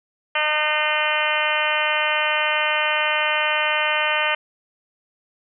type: harmonic tone with a mistuned harmonic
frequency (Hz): 304.5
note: D#4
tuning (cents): -37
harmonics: 2 / 3 / 4 / 5 / 6 / 7 / 8 / 9 / 10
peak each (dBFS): -27 / -27 / -27 / -27 / -27 / -27 / -27 / -27 / -27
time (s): 0.35-4.35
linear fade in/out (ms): 5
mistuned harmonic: 7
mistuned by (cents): -26
effects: none